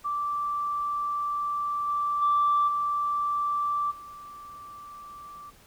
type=tone with level steps; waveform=sine; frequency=1169 Hz; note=D6; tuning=8 cents flat; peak=-26 / -24 / -19 / -24 / -41 dBFS; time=0.04-5.51 s; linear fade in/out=20 ms; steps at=1.87 / 2.21 / 2.67 / 3.9 s; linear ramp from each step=20 ms; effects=tanh soft clip ceiling -15 dBFS + pink hiss -56 dBFS RMS until 5.66 s